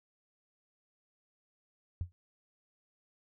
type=tone with exponential decay; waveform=sine; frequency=88.2 Hz; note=F2; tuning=18 cents sharp; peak=-28 dBFS; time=2.01-2.12 s; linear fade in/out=0 ms; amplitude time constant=22 ms; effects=none